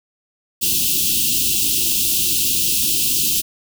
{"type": "band-stop noise", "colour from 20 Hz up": "white", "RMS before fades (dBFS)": -18, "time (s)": [0.61, 3.42], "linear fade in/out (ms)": 20, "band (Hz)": [380, 2600], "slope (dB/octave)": 96, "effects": []}